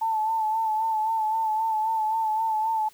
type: tone with vibrato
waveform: sine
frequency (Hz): 880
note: A5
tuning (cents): 0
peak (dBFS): -22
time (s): 0.01-2.89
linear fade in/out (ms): 10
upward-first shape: sine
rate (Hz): 3.8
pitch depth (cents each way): 41
effects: white hiss -55 dBFS RMS until 2.93 s